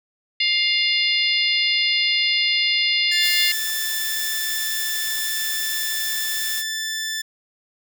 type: harmonic tone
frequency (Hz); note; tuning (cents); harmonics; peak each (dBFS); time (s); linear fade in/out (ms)
703; F5; +11; 3 / 4 / 5 / 6 / 7; -22 / -23 / -24 / -25 / -25; 0.4-3.52; 5
type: tone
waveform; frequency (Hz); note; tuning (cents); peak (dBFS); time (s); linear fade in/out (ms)
15% pulse; 1760; A6; 0; -18; 3.11-7.22; 10
type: noise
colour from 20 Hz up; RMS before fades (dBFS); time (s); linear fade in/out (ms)
blue; -28; 3.2-6.64; 50
effects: none